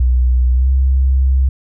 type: tone with pitch glide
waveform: sine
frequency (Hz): 62.2 to 65.9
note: B1 to C2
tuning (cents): +13 to +13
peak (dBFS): -9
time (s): 0-1.49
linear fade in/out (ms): 5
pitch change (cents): +100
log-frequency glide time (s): 0.53-0.69
effects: none